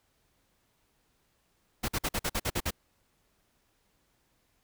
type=noise bursts; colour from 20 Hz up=pink; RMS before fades=-30 dBFS; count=9; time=1.83-2.708 s; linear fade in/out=10 ms; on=54 ms; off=49 ms; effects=pink hiss -72 dBFS RMS until 4.63 s